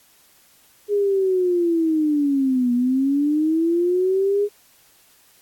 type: linear two-way sweep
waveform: sine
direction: down then up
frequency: 415.3 to 240.3 to 415.3 Hz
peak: -16 dBFS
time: 0.88-4.49 s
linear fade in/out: 50 ms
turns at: 2.73 s
effects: white hiss -55 dBFS RMS until 5.41 s + AAC 64 kbps